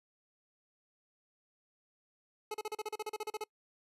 25% pulse tone bursts, 428.1 Hz, A4, 47 cents flat, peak -32 dBFS, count 14, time 2.51-3.44 s, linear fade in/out 5 ms, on 33 ms, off 36 ms, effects noise-tail reverb RT60 0.1 s tail -26 dB re dry + resampled to 32000 Hz

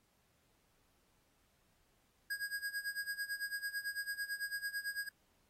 square tone with tremolo, 1641 Hz, G#6, 21 cents flat, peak -36 dBFS, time 2.3-5.09 s, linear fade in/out 5 ms, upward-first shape sine, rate 9 Hz, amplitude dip 85%, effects pink hiss -75 dBFS RMS until 5.49 s + AAC 48 kbps

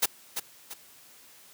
white noise with echo, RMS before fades -23 dBFS, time 0.02-0.06 s, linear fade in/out 10 ms, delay 340 ms, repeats 2, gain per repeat -8 dB, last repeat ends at 0.74 s, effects white hiss -54 dBFS RMS until 1.53 s + high-pass 100 Hz 12 dB/octave

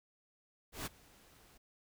pink noise with ADSR envelope, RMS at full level -39 dBFS, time 0.72-1.58 s, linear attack 140 ms, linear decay 22 ms, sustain -24 dB, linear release 10 ms, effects none

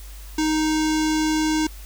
square tone with low-pass filter, 311.1 Hz, D#4, in tune, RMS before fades -21 dBFS, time 0.38-1.67 s, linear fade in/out 5 ms, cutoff 6600 Hz, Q 2.3, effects added 50 Hz sine -36 dBFS peak until 1.85 s + white hiss -46 dBFS RMS until 1.85 s

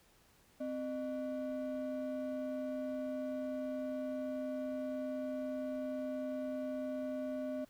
triangle ring-modulated tone, 435 Hz, A4, 20 cents flat, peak -31 dBFS, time 0.6-7.65 s, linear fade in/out 10 ms, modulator 175 Hz, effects tanh soft clip ceiling -27 dBFS + pink hiss -67 dBFS RMS until 7.69 s

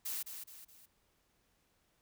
blue noise with echo, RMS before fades -39 dBFS, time 0.05-0.23 s, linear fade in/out 10 ms, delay 210 ms, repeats 3, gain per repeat -7 dB, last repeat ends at 0.86 s, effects pink hiss -75 dBFS RMS until 2.01 s

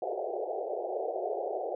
white band-pass noise, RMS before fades -34 dBFS, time 0.02-1.75 s, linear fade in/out 2 ms, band 360 to 770 Hz, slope 96 dB/octave, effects none

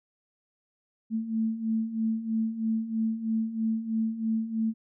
sine beating tone pair, 220.6 / 223.7 Hz, A3 / A3, +5 / +29 cents, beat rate 3.1 Hz, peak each -32 / -27 dBFS, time 1.1-4.74 s, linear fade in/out 50 ms, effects none

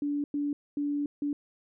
sine tone bursts at uneven times, 289.3 Hz, D4, 26 cents flat, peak -27 dBFS, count 4, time 0.02-0.24 / 0.34-0.53 / 0.77-1.06 / 1.22-1.33 s, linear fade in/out 2 ms, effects none

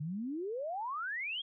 sine exponential sweep, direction up, 141.7 to 3334 Hz, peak -35 dBFS, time 0-1.42 s, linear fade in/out 10 ms, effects none

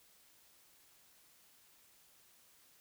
silence, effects white hiss -66 dBFS RMS until 2.8 s

